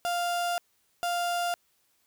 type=tone pair in turn; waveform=35% pulse; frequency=698.5 / 698.5 Hz; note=F5 / F5; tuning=0 / 0 cents; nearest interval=unison; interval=0 cents; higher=neither; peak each=-25 dBFS; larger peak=neither; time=0.05-0.58 / 1.03-1.54 s; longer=first; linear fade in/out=0 ms; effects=white hiss -70 dBFS RMS until 2.06 s

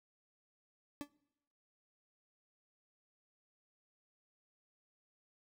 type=tone with exponential decay; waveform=40% pulse; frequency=289.2 Hz; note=D4; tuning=27 cents flat; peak=-35 dBFS; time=1.01-1.09 s; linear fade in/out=0 ms; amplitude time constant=17 ms; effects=noise-tail reverb RT60 0.9 s tail -24 dB re dry

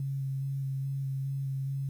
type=tone with vibrato; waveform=sine; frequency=136 Hz; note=C#3; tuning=33 cents flat; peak=-30 dBFS; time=0-1.89 s; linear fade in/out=2 ms; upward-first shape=square; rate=2.4 Hz; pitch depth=12 cents each way; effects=10-bit

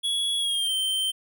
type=tone with pitch glide; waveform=square; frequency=3361 to 3118 Hz; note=G#7 to G7; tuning=+20 to -10 cents; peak=-24 dBFS; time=0.03-1.12 s; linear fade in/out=20 ms; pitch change=-130 cents; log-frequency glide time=0.38-0.73 s; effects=none

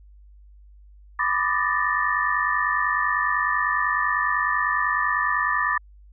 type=tone cluster; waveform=sine; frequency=997 / 1169 / 1219 / 1763 / 1859 Hz; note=B5 / D6 / D#6 / A6 / A#6; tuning=+16 / -8 / -36 / +3 / -5 cents; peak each=-28 / -25 / -28 / -25 / -28 dBFS; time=1.19-5.78 s; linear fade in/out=5 ms; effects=added 50 Hz sine -46 dBFS peak until 6.12 s

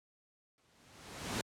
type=noise with exponential growth; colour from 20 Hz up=pink; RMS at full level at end=-34 dBFS; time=0.58-1.41 s; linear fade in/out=0 ms; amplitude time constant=180 ms; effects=high-pass 80 Hz 12 dB/octave + low-pass 9000 Hz 12 dB/octave

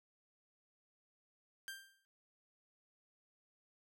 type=tone with exponential decay; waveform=sawtooth; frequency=1582 Hz; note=G6; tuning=15 cents sharp; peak=-38 dBFS; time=1.68-2.05 s; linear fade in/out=0 ms; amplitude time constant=79 ms; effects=none

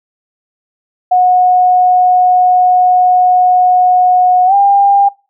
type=tone with pitch glide; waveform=sine; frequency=729 to 799.6 Hz; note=F#5 to G5; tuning=-26 to +34 cents; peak=-5 dBFS; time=1.11-5.09 s; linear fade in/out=10 ms; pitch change=+160 cents; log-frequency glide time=4.46-4.54 s; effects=noise-tail reverb RT60 0.3 s tail -23 dB re dry

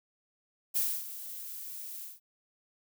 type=noise with ADSR envelope; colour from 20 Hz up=violet; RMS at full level=-28 dBFS; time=0.74-2.2 s; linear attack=26 ms; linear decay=270 ms; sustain=-14 dB; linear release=170 ms; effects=none

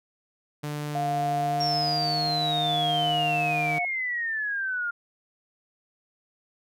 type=tone with pitch glide; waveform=sawtooth; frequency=148.3 to 154.15 Hz; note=D3 to D#3; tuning=+17 to -16 cents; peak=-26 dBFS; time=0.63-3.79 s; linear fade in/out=10 ms; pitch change=+67 cents; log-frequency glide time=1.39-1.99 s
type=tone with tremolo; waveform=sine; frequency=707 Hz; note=F5; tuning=21 cents sharp; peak=-24 dBFS; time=0.95-3.85 s; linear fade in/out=2 ms; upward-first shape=sine; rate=0.59 Hz; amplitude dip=35%
type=exponential sweep; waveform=sine; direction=down; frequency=5588 to 1397 Hz; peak=-26 dBFS; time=1.6-4.91 s; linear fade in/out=10 ms
effects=none

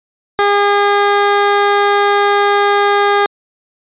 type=tone; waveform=15% pulse; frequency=406.5 Hz; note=G#4; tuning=37 cents flat; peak=-3 dBFS; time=0.39-3.26 s; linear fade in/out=0 ms; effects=resampled to 8000 Hz

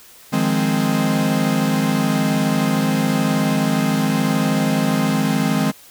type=chord; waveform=45% pulse; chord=F minor seventh; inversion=third; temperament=equal; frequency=155.56 / 174.61 / 207.7 / 261.6 Hz; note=Eb3 / F3 / Ab3 / C4; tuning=0 / 0 / 0 / 0 cents; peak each=-22 / -25 / -20 / -21 dBFS; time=0.32-5.72 s; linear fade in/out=20 ms; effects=white hiss -45 dBFS RMS until 5.9 s

